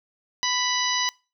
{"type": "harmonic tone with a mistuned harmonic", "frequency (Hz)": 987.8, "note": "B5", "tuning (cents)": 0, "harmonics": [1, 2, 3, 4, 5, 6], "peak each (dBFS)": [-29, -29, -29, -29, -29, -29], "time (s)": [0.43, 1.09], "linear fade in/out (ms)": 0, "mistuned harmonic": 1, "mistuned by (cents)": 18, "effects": ["noise-tail reverb RT60 0.3 s tail -23 dB re dry"]}